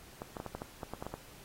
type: clicks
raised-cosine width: 1 ms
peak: -25 dBFS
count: 11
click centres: 0.219 / 0.368 / 0.401 / 0.463 / 0.55 / 0.619 / 0.832 / 0.936 / 1.025 / 1.066 / 1.14 s
effects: pink hiss -55 dBFS RMS until 1.44 s + AAC 48 kbps

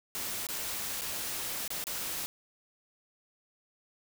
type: noise with dropouts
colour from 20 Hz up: white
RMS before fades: -36 dBFS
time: 0.15-2.26 s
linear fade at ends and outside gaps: 0 ms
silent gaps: 0.468-0.488 / 1.011-1.018 / 1.678-1.704 / 1.84-1.869 s
effects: none

